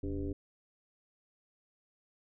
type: tone with frequency modulation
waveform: sine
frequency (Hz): 184.2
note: F#3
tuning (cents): -7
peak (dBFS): -33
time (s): 0.03-0.33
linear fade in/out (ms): 5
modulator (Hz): 104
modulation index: 2.2
effects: none